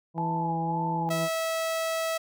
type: harmonic tone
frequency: 164.81 Hz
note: E3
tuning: in tune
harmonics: 1 / 2 / 3 / 4 / 5 / 6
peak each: -30 / -36 / -40 / -42 / -44 / -46 dBFS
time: 0.14-1.29 s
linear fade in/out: 50 ms
type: tone with vibrato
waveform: sine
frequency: 852 Hz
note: G#5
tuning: 44 cents sharp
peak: -28 dBFS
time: 0.18-1.09 s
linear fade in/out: 0 ms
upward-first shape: sine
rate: 1.8 Hz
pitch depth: 60 cents each way
type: tone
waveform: sawtooth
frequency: 651 Hz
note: E5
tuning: 22 cents flat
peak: -23 dBFS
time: 1.1-2.18 s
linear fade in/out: 10 ms
effects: none